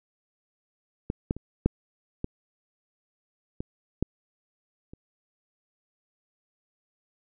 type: clicks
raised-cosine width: 3 ms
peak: -14 / -12 / -24 / -7 / -16 / -19 / -11 / -30 dBFS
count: 8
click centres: 1.101 / 1.309 / 1.366 / 1.66 / 2.244 / 3.605 / 4.026 / 4.935 s
effects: none